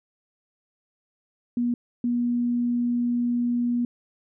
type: tone bursts at uneven times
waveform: sine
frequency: 240.9 Hz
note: B3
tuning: 43 cents flat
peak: -21 dBFS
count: 2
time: 1.57-1.74 / 2.04-3.85 s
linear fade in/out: 2 ms
effects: none